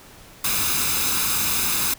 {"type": "noise with comb filter", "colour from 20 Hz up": "white", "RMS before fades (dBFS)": -22, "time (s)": [0.44, 1.94], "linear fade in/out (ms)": 5, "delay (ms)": 0.79, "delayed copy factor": 0.6, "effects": ["pink hiss -46 dBFS RMS until 1.98 s"]}